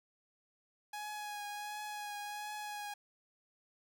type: tone with vibrato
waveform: sawtooth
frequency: 833 Hz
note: G#5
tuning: 5 cents sharp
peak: -37 dBFS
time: 0.93-2.94 s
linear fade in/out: 5 ms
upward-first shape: triangle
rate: 1.4 Hz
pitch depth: 23 cents each way
effects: none